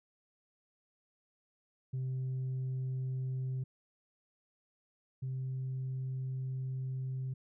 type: tone pair in turn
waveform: sine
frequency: 130 / 130.67 Hz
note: C3 / C3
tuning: -11 / -2 cents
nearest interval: unison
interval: 9 cents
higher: second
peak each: -31 / -33 dBFS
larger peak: first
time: 1.93-3.64 / 5.22-7.34 s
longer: second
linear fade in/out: 10 ms
effects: tanh soft clip ceiling -32 dBFS